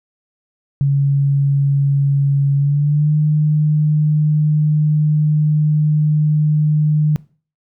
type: tone with pitch glide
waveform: sine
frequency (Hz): 140 to 151.79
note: C#3 to D#3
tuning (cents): +18 to -43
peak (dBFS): -11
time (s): 0.81-7.16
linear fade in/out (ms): 0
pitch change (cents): +139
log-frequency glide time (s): 2.55-3.13
effects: noise-tail reverb RT60 0.4 s tail -21 dB re dry